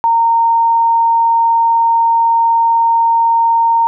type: tone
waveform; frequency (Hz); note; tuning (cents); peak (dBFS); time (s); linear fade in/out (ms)
sine; 921; A#5; -21; -8; 0.04-3.87; 0
effects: none